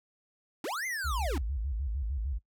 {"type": "linear two-way sweep", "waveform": "square", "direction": "up then down", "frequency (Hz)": [234.2, 2128, 234.2], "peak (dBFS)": -33, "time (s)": [0.64, 1.38], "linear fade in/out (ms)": 2, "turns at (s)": 0.86}
{"type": "tone with vibrato", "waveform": "sine", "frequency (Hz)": 61.74, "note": "B1", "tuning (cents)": 0, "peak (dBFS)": -30, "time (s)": [1.04, 2.39], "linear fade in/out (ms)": 20, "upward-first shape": "square", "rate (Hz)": 6.6, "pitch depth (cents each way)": 230}
{"effects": ["noise-tail reverb RT60 0.1 s tail -21 dB re dry"]}